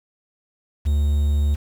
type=tone with quantisation; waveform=triangle; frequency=73 Hz; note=D2; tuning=10 cents flat; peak=-14 dBFS; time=0.85-1.56 s; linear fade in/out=20 ms; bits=7; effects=none